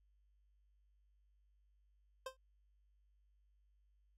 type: tone with exponential decay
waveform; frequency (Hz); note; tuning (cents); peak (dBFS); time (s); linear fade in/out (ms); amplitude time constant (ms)
25% pulse; 523; C5; -1; -36; 2.26-2.37; 5; 22
effects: added 50 Hz sine -70 dBFS peak until 4.17 s + low-pass 11000 Hz 12 dB/octave